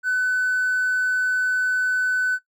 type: tone with hard clipping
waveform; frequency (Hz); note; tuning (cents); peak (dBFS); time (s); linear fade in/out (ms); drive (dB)
triangle; 1505; F#6; +29; -19; 0.03-2.39; 50; 4
effects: noise-tail reverb RT60 0.1 s tail -17 dB re dry

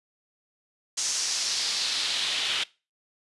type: noise with band-pass filter sweep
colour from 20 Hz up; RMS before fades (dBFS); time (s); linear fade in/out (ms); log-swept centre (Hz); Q
pink; -28; 0.97-2.64; 10; 6300 to 3100; 2.4
effects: noise-tail reverb RT60 0.3 s tail -22 dB re dry + resampled to 24000 Hz

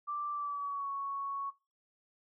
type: tone with pitch glide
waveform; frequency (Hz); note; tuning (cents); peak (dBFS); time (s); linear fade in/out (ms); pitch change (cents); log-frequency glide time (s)
sine; 1174.7 to 1110.1; D6 to C#6; 0 to +2; -34; 0.07-1.51; 20; -98; 0.32-0.9
effects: noise-tail reverb RT60 0.3 s tail -20 dB re dry

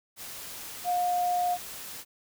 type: tone in noise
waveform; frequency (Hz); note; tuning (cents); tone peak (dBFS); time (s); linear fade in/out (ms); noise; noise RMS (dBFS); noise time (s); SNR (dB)
sine; 713; F5; +36; -24; 0.84-1.58; 50; white; -41; 0.16-2.05; +14
effects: none

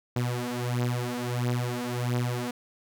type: beating tone pair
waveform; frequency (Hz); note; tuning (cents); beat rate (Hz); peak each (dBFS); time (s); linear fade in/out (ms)
sawtooth; 121.6 / 123.1; B2 / B2; -26 / -5; 1.5; -26; 0.16-2.51; 5
effects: none

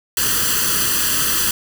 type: noise with comb filter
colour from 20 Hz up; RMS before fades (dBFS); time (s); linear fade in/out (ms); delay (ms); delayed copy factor
white; -18; 0.17-1.51; 2; 0.66; +0.8
effects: none

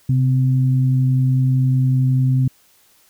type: tone pair together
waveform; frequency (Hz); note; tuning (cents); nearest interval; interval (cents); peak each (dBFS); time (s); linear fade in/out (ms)
sine; 130.99 / 256; C3 / C4; +2 / -38; octave; 1160; -13 / -24; 0.09-2.48; 5
effects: white hiss -55 dBFS RMS until 3.09 s

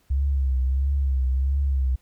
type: tone with vibrato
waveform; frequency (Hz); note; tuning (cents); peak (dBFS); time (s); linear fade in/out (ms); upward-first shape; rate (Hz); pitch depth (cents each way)
sine; 67; C2; +42; -19; 0.1-1.96; 10; triangle; 1.5; 85
effects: pink hiss -64 dBFS RMS until 2.01 s

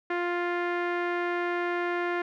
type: tone with low-pass filter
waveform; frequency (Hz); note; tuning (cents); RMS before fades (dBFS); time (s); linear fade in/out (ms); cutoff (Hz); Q
sawtooth; 350; F4; +4; -29; 0.1-2.22; 5; 1900; 2.2
effects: none

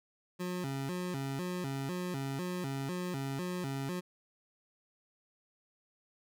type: tone with vibrato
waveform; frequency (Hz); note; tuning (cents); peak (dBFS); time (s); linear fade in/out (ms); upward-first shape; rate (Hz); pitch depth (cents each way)
25% pulse; 156.8; D#3; +14; -31; 0.39-4.01; 20; square; 2; 240
effects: none

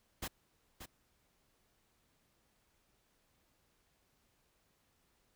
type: noise with echo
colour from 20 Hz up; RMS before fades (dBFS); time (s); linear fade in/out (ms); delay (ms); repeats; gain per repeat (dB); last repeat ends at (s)
pink; -40; 0.22-0.28; 10; 580; 1; -9; 0.86
effects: pink hiss -75 dBFS RMS until 5.35 s

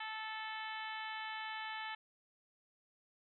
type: harmonic tone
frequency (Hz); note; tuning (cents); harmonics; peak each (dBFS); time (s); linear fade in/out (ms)
437.6; A4; -9; 2 / 3 / 4 / 5 / 6 / 7 / 8 / 9; -45 / -50 / -46 / -50 / -53 / -51 / -55 / -57; 0-1.95; 5
effects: none

